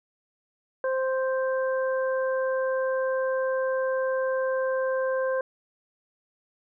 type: harmonic tone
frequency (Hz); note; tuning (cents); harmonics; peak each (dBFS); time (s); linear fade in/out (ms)
523.3; C5; 0; 1 / 2 / 3; -24 / -34 / -34; 0.84-5.41; 2
effects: none